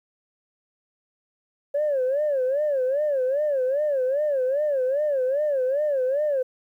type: tone with vibrato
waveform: sine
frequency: 554.4 Hz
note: C#5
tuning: in tune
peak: -19 dBFS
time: 1.74-6.43 s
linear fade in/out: 10 ms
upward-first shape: sine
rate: 2.5 Hz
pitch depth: 160 cents each way
effects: tanh soft clip ceiling -17 dBFS + 10-bit